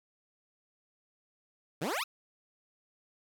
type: exponential sweep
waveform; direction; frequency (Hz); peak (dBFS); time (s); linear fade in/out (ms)
15% pulse; up; 132 to 1396.9; -25; 1.81-2.04; 10
effects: none